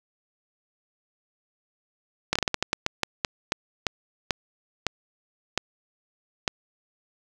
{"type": "slowing click train", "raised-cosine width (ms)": 0.2, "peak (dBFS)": -5, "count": 17, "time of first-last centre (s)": [2.33, 6.478], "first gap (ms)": 25, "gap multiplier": 1.27, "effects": []}